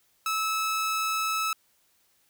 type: tone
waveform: sawtooth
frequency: 1302 Hz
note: E6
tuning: 22 cents flat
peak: -22 dBFS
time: 0.26-1.53 s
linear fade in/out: 2 ms
effects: white hiss -67 dBFS RMS until 2.29 s